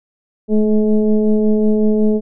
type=tone with frequency modulation; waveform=sine; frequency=214.7 Hz; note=A3; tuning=42 cents flat; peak=-10 dBFS; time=0.48-2.21 s; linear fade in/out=50 ms; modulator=212 Hz; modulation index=1.1; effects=none